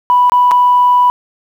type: tone with dropouts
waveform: sine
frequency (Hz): 986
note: B5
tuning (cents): -3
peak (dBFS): -5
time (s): 0.1-1.1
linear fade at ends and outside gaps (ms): 0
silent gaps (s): 0.297-0.32 / 0.511-0.516
effects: tanh soft clip ceiling -1 dBFS + 7-bit